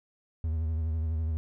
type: tone with vibrato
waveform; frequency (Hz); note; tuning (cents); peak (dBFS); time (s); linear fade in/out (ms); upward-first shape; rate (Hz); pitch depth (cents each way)
triangle; 79.9; D#2; +47; -25; 0.44-1.37; 0; sine; 12; 56
effects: none